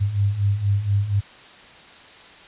sine beating tone pair, 98 / 102.2 Hz, G2 / G#2, 0 / -27 cents, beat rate 4.2 Hz, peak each -24 / -19 dBFS, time 0-1.21 s, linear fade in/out 20 ms, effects white hiss -45 dBFS RMS until 2.47 s + resampled to 8000 Hz

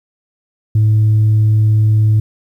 sine tone, 107.9 Hz, A2, 33 cents flat, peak -6 dBFS, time 0.75-2.2 s, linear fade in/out 5 ms, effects tanh soft clip ceiling -6 dBFS + 8-bit

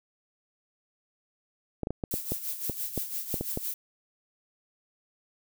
clicks, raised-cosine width 2 ms, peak -17 dBFS, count 11, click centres 1.833 / 1.871 / 1.906 / 2.038 / 2.14 / 2.32 / 2.697 / 2.977 / 3.342 / 3.41 / 3.574 s
violet noise with tremolo, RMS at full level -32 dBFS, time 2.11-3.74 s, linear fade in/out 2 ms, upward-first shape sine, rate 5.9 Hz, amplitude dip 65%
effects none

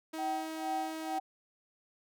sawtooth tone, 318.5 Hz, D#4, 41 cents sharp, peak -34 dBFS, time 0.13-1.19 s, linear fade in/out 10 ms
sine tone with tremolo, 767 Hz, G5, 38 cents flat, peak -31 dBFS, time 0.18-1.2 s, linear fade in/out 10 ms, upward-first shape sine, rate 2.2 Hz, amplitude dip 100%
effects none

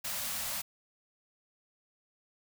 white band-stop noise, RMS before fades -36 dBFS, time 0.04-0.62 s, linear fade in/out 10 ms, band 260 to 510 Hz, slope 96 dB/octave, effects none

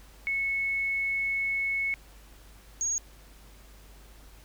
sine tone pair in turn, 2200 / 6593 Hz, C#7 / G#8, -14 / -14 cents, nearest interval octave + perfect fifth, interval 1900 cents, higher second, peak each -26 dBFS, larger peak neither, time 0.27-1.94 / 2.81-2.98 s, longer first, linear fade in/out 0 ms, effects added 50 Hz sine -51 dBFS peak until 4.44 s + pink hiss -56 dBFS RMS until 4.44 s

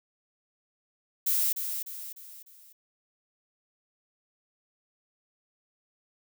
violet noise with echo, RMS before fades -26 dBFS, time 1.26-1.53 s, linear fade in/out 10 ms, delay 300 ms, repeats 4, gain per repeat -7 dB, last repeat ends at 2.73 s, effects none

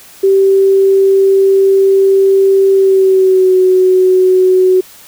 sine tone with pitch glide, 388.6 to 371.3 Hz, G4 to F#4, -15 to +6 cents, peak -5 dBFS, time 0.23-4.81 s, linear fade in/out 10 ms, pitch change -79 cents, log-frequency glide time 2.72-3.55 s, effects white hiss -38 dBFS RMS until 5.07 s

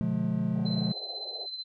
triangle chord, B diminished seventh, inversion none, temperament just, 123.47 / 148.16 / 177.8 / 213.4 Hz, B2 / D3 / F3 / Ab3, 0 / +16 / +31 / +47 cents, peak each -32 / -33 / -28 / -28 dBFS, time 0.01-0.92 s, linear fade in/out 0 ms
white band-pass noise, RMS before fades -46 dBFS, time 0.55-1.47 s, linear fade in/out 20 ms, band 370 to 790 Hz, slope 96 dB/octave
sine tone with tremolo, 4066 Hz, B7, 50 cents sharp, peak -32 dBFS, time 0.65-1.64 s, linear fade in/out 20 ms, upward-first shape triangle, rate 16 Hz, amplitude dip 65%
effects none

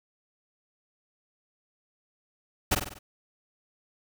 pink noise with echo, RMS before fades -23 dBFS, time 2.71-2.75 s, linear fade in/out 10 ms, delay 48 ms, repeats 5, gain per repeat -5 dB, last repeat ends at 2.99 s, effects none

